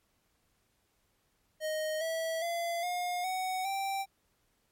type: tone with pitch steps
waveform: square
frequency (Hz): 622.3 / 651.4 / 681.8 / 713.6 / 746.9 / 781.8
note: D#5 / E5 / F5 / F5 / F#5 / G5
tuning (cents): 0 / -21 / -42 / +37 / +16 / -5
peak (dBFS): -32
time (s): 1.6-4.06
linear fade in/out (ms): 50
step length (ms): 410
effects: pink hiss -74 dBFS RMS until 4.71 s + MP3 64 kbps